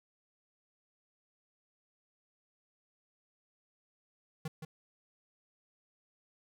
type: tone with echo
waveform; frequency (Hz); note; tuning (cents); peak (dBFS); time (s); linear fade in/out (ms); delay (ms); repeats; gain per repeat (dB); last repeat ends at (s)
square; 157.3; D#3; +19; -36; 4.45-4.48; 5; 170; 1; -6; 4.65
effects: none